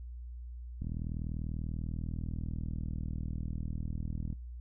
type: click train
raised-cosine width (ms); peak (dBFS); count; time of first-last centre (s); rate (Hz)
5; -26; 142; 0.82-4.327; 40.2
effects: noise-tail reverb RT60 0.3 s tail -22 dB re dry + added 60 Hz sine -41 dBFS peak until 4.6 s